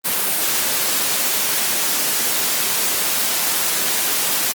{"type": "high-pass noise", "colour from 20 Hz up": "white", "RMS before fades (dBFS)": -19, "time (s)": [0.04, 4.53], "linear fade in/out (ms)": 20, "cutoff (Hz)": 170, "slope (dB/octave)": 12, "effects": ["Opus 32 kbps"]}